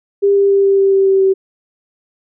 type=tone with pitch steps; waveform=sine; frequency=400 / 397.7 / 395.4 / 393.1 / 390.9 / 388.6 / 386.4 / 384.1 Hz; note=G4 / G4 / G4 / G4 / G4 / G4 / G4 / G4; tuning=+35 / +25 / +15 / +5 / -5 / -15 / -25 / -35 cents; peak=-8 dBFS; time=0.22-1.34 s; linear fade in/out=20 ms; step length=140 ms; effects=none